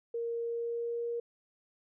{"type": "tone with pitch glide", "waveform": "sine", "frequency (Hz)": [466.2, 470.8], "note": ["A#4", "A#4"], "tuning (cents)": [0, 17], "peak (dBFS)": -32, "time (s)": [0.14, 1.2], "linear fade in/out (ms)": 5, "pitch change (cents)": 17, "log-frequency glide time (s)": [0.41, 1.08], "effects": []}